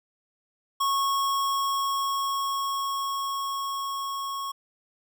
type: tone with level ramp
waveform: square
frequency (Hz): 1099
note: C#6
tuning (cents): -15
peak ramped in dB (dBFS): -23 to -31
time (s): 0.8-4.52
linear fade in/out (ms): 10
effects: none